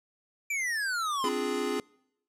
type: exponential sweep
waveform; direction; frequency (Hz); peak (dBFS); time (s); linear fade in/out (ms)
square; down; 2371 to 987.8; -29; 0.5-1.29; 5
type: chord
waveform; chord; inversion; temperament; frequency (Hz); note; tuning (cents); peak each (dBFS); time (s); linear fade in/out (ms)
square; D half-diminished seventh; third; equal; 261.6 / 293.7 / 349.2 / 415.3; C4 / D4 / F4 / Ab4; 0 / 0 / 0 / 0; -35 / -38 / -36 / -32; 1.24-1.8; 2
effects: noise-tail reverb RT60 0.8 s tail -26 dB re dry + low-pass 11000 Hz 12 dB/octave